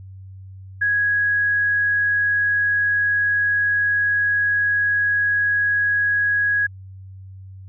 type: tone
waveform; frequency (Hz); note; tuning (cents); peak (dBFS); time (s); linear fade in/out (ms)
sine; 1661.2; G#6; 0; -16; 0.81-6.67; 10
effects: added 95 Hz sine -36 dBFS peak until 7.68 s